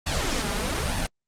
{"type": "noise with flanger", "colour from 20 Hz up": "pink", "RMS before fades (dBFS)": -26, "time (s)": [0.06, 1.07], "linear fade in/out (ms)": 10, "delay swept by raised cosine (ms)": [1.1, 5], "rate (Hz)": 1.1, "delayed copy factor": 0.7, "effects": ["low-pass 9000 Hz 12 dB/octave", "Opus 48 kbps"]}